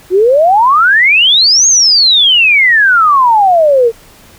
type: exponential two-way sweep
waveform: sine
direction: up then down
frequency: 349.8 to 6645 to 443.5 Hz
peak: -4 dBFS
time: 0.1-3.92 s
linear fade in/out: 50 ms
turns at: 1.67 s
effects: pink hiss -40 dBFS RMS until 4.38 s